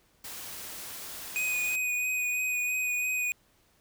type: noise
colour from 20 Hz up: white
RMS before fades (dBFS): -41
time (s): 0.24-1.76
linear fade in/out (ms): 5
type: tone with vibrato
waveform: square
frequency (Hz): 2489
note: D#7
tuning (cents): 0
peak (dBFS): -28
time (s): 1.36-3.32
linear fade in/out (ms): 0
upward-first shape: sine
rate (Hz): 3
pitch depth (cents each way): 16
effects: pink hiss -66 dBFS RMS until 3.8 s